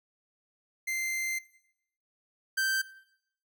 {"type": "tone pair in turn", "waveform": "45% pulse", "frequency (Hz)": [2084, 1561.2], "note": ["C7", "G6"], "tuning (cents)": [-7, -8], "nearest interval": "perfect fourth", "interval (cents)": 501, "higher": "first", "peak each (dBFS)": [-30, -26], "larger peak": "second", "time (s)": [[0.87, 1.39], [2.57, 2.82]], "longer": "first", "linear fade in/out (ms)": 10, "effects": ["noise-tail reverb RT60 0.7 s tail -17 dB re dry"]}